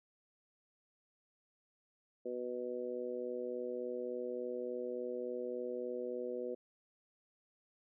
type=harmonic tone; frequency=123.47 Hz; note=B2; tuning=in tune; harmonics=2 / 3 / 4 / 5; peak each=-47 / -42 / -40 / -49 dBFS; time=2.25-6.55 s; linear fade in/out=10 ms; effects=none